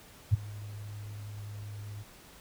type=tone with ADSR envelope; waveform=sine; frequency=103.83 Hz; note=G#2; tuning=in tune; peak=-17 dBFS; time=0.31-2.04 s; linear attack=27 ms; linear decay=17 ms; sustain=-22 dB; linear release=25 ms; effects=pink hiss -54 dBFS RMS until 2.4 s